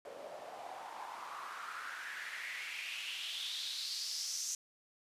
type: noise with band-pass filter sweep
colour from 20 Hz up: white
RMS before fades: -43 dBFS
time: 0.05-4.55 s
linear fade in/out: 2 ms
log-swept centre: 530 to 6300 Hz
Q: 4.6
effects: resampled to 32000 Hz